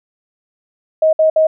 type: tone bursts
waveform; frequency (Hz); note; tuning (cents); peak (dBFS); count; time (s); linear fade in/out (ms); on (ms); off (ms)
sine; 631; D#5; +24; -8; 3; 1.02-1.47; 5; 110; 60
effects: none